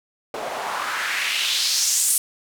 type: noise with band-pass filter sweep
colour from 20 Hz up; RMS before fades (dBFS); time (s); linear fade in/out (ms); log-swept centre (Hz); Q
white; -23; 0.34-2.18; 2; 530 to 9900; 2.2
effects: none